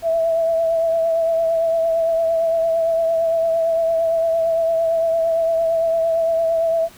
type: tone with vibrato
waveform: sine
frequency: 659 Hz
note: E5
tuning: 1 cent flat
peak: -15 dBFS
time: 0.02-6.89 s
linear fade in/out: 50 ms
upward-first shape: triangle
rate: 8.8 Hz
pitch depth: 31 cents each way
effects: pink hiss -45 dBFS RMS until 6.97 s